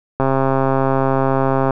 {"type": "click train", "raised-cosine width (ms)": 1, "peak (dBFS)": -3, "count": 203, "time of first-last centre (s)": [0.2, 1.707], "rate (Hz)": 134, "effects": []}